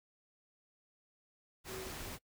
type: tone in noise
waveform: sine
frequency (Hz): 376.9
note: F#4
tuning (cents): +32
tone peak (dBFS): -45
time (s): 1.67-1.91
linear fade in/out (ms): 50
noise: pink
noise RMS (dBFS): -45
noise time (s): 1.64-2.19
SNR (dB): -3
effects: noise-tail reverb RT60 0.1 s tail -23 dB re dry